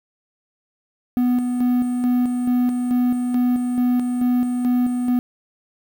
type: tone with tremolo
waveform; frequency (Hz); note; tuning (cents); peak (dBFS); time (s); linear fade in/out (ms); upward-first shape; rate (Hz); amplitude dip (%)
triangle; 246.9; B3; 0; -13; 1.17-5.19; 0; square; 2.3; 40
effects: 7-bit